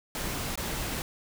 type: noise with dropouts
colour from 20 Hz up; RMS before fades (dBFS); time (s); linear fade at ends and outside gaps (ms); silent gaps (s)
pink; -33; 0.15-1.02; 1; 0.556-0.575
effects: none